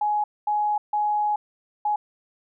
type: tone bursts at uneven times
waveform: sine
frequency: 838 Hz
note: G#5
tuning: 15 cents sharp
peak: -20 dBFS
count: 4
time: 0.01-0.24 / 0.47-0.78 / 0.93-1.36 / 1.85-1.96 s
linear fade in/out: 5 ms
effects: none